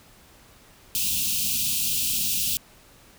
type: band-stop noise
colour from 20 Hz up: white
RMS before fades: -25 dBFS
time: 0.95-2.57 s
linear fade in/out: 0 ms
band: 270 to 2500 Hz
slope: 96 dB/octave
effects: pink hiss -53 dBFS RMS until 3.18 s